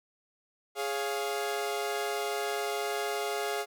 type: chord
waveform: sawtooth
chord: Db major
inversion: second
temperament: equal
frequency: 415.3 / 554.4 / 698.5 Hz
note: Ab4 / Db5 / F5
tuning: 0 / 0 / 0 cents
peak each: -29 / -35 / -31 dBFS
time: 0.75-3.66 s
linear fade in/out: 50 ms
effects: none